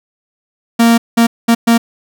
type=tone bursts at uneven times; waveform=45% pulse; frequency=231.9 Hz; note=A#3; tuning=9 cents flat; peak=-6 dBFS; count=4; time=0.79-0.98 / 1.17-1.27 / 1.48-1.55 / 1.67-1.78 s; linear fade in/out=10 ms; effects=none